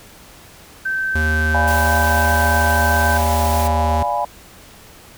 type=tone; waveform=sine; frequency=1549 Hz; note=G6; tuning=21 cents flat; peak=-18 dBFS; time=0.85-3.18 s; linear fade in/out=10 ms
type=tone with pitch glide; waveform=square; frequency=77.78 to 78.5 Hz; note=D#2 to D#2; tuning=0 to +16 cents; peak=-18 dBFS; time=1.15-4.03 s; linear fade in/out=5 ms; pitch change=+16 cents; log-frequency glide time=1.68-2.39 s
type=chord; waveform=sine; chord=D diminished seventh; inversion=none; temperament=equal; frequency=587.3 / 698.5 / 830.6 / 987.8 Hz; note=D5 / F5 / Ab5 / Cb6; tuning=0 / 0 / 0 / 0 cents; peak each=-25 / -23 / -21 / -23 dBFS; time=1.54-4.25 s; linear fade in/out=5 ms
type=noise; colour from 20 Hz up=white; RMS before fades=-28 dBFS; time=1.67-3.68 s; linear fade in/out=10 ms
effects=pink hiss -43 dBFS RMS until 5.17 s